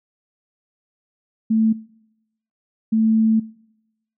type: tone bursts at uneven times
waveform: sine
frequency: 221.3 Hz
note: A3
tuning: 10 cents sharp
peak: -14 dBFS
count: 2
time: 1.5-1.73 / 2.92-3.4 s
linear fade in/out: 10 ms
effects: noise-tail reverb RT60 0.9 s tail -23 dB re dry